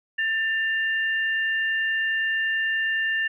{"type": "tone pair together", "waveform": "sine", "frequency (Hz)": [1784.7, 2794], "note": ["A6", "F7"], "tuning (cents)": [24, 0], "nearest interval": "minor sixth", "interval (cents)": 776, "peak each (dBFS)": [-22, -31], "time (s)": [0.18, 3.28], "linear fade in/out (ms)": 10, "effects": []}